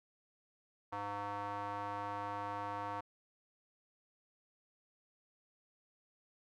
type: tone with band-pass filter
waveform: square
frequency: 101.9 Hz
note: G#2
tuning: 32 cents flat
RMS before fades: -41 dBFS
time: 0.92-3.01 s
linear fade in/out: 10 ms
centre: 980 Hz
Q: 3
effects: none